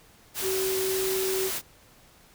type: tone in noise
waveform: sine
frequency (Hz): 380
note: F#4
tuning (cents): +46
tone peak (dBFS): -26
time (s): 0.41-1.51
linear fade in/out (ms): 50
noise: white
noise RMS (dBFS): -31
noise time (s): 0.34-1.62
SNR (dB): +2
effects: pink hiss -56 dBFS RMS until 2.34 s